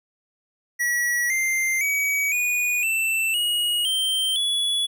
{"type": "tone with pitch steps", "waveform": "square", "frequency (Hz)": [1930, 2093, 2269, 2460, 2667, 2892, 3135, 3399], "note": ["B6", "C7", "C#7", "D#7", "E7", "F#7", "G7", "G#7"], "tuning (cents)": [-40, 0, 40, -20, 20, -40, -1, 39], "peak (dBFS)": -21, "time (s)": [0.79, 4.87], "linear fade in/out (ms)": 20, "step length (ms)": 510, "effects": []}